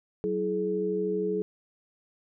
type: tone cluster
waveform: sine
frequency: 187.2 / 330.5 / 423.3 Hz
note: F#3 / E4 / G#4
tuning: +20 / +5 / +33 cents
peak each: -33 / -34 / -27 dBFS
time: 0.24-1.42 s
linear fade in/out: 0 ms
effects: none